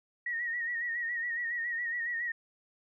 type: tone with vibrato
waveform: sine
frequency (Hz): 1889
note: A#6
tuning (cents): +22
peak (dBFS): -31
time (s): 0.26-2.32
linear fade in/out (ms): 5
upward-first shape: sine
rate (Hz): 7.2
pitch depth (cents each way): 57
effects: none